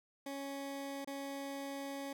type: tone with dropouts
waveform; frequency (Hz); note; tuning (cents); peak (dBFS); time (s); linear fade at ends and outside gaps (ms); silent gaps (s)
20% pulse; 277.2; C#4; 0; -36; 0.26-2.13; 5; 1.047-1.073
effects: none